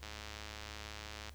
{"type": "click train", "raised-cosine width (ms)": 0.2, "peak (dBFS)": -28, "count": 135, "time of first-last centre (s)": [0.03, 1.294], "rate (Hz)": 106, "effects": ["added 71 Hz sine -50 dBFS peak until 1.34 s", "pink hiss -62 dBFS RMS until 1.34 s"]}